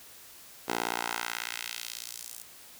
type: tone with high-pass filter sweep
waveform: 10% pulse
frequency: 58.2 Hz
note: A#1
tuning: 2 cents flat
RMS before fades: -36 dBFS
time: 0.68-2.43 s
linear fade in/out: 5 ms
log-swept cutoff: 470 to 9300 Hz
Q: 0.99
effects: white hiss -51 dBFS RMS until 2.79 s